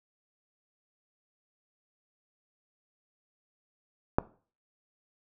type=click; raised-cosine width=1 ms; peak=-8 dBFS; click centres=4.185 s; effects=noise-tail reverb RT60 0.4 s tail -19 dB re dry